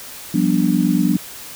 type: chord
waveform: sine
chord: G dominant seventh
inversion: third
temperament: just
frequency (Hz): 176.4 / 196 / 245 / 294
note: F3 / G3 / B3 / D4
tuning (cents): +18 / 0 / -14 / +2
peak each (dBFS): -19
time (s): 0.34-1.17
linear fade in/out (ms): 5
effects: white hiss -35 dBFS RMS until 1.55 s